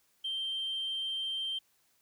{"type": "tone", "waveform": "sine", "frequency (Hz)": 3143, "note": "G7", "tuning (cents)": 4, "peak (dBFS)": -31, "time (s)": [0.24, 1.59], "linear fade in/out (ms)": 10, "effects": ["tanh soft clip ceiling -29 dBFS", "white hiss -71 dBFS RMS until 2.01 s"]}